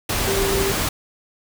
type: tone in noise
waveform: sine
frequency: 392 Hz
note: G4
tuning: in tune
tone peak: -21 dBFS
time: 0.27-0.72 s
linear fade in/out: 5 ms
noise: pink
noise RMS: -22 dBFS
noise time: 0.09-0.89 s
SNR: -2 dB
effects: none